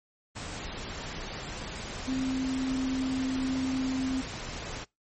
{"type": "tone in noise", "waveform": "sine", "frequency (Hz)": 261.6, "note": "C4", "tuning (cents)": 0, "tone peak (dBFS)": -27, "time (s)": [2.07, 4.22], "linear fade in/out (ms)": 20, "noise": "pink", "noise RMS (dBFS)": -38, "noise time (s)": [0.35, 4.85], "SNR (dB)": 8, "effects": ["noise-tail reverb RT60 0.2 s tail -24 dB re dry", "MP3 32 kbps"]}